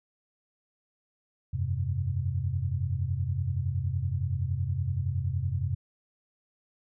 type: chord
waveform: sine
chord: F suspended second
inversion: none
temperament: equal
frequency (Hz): 87.31 / 98 / 130.81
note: F2 / G2 / C3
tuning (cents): 0 / 0 / 0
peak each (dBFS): -31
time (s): 1.53-5.75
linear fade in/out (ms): 10
effects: none